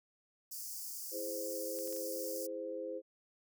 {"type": "high-pass noise", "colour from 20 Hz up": "white", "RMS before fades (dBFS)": -44, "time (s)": [0.51, 2.47], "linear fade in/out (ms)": 10, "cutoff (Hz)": 4700, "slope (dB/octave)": 96}
{"type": "chord", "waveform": "sine", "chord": "E augmented", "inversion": "none", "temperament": "equal with one note detuned", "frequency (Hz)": [329.6, 415.3, 519.9], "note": ["E4", "G#4", "B#4"], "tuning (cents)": [0, 0, -11], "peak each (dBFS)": [-45, -45, -40], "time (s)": [1.11, 3.02], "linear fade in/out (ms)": 50}
{"type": "clicks", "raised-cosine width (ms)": 0.2, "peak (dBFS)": -40, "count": 4, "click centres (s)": [1.788, 1.875, 1.927, 1.964]}
{"effects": []}